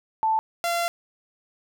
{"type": "tone pair in turn", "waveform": ["sine", "sawtooth"], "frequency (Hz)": [881, 686.2], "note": ["A5", "F5"], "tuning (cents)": [2, -31], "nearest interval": "major third", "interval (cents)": 433, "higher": "first", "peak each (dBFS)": -19, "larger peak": "neither", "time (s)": [[0.23, 0.39], [0.64, 0.88]], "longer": "second", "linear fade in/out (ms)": 0, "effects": []}